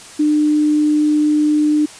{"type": "tone", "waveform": "sine", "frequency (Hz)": 300.7, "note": "D4", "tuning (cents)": 41, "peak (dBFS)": -11, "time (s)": [0.19, 1.86], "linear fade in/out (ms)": 10, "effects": ["white hiss -37 dBFS RMS until 1.99 s", "resampled to 22050 Hz"]}